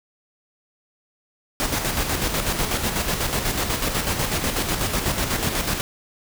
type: noise with tremolo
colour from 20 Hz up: pink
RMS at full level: -22 dBFS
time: 1.6-5.81 s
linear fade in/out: 0 ms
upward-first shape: square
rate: 8.1 Hz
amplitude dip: 45%
effects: none